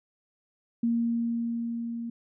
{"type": "tone with level ramp", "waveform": "sine", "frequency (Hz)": 233.1, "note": "A#3", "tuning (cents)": 0, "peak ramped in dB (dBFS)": [-22, -32], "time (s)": [0.83, 2.1], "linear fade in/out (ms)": 5, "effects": []}